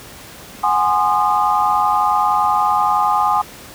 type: chord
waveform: sine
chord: Ab dominant seventh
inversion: third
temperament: equal with one note detuned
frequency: 740 / 830.6 / 1046.5 / 1223.1 Hz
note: Gb5 / Ab5 / C6 / Eb6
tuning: 0 / 0 / 0 / -30 cents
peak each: -22 / -16 / -20 / -18 dBFS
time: 0.63-3.42 s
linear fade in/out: 10 ms
effects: pink hiss -37 dBFS RMS until 3.74 s + high-pass 60 Hz 12 dB/octave